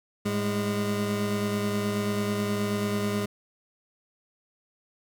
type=tone pair together; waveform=25% pulse; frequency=106.95 / 204.6 Hz; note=A2 / G#3; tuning=-49 / -26 cents; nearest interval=major seventh; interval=1123 cents; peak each=-28 / -23 dBFS; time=0.25-3.26 s; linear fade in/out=10 ms; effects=none